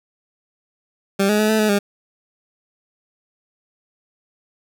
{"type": "tone with pitch steps", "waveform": "20% pulse", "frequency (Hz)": [196.6, 210.2, 214.1, 218.5, 213.8, 202.2], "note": ["G3", "G#3", "A3", "A3", "A3", "G#3"], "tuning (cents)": [5, 21, -47, -12, -49, -46], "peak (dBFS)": -10, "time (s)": [1.19, 1.79], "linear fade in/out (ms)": 10, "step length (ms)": 100, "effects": []}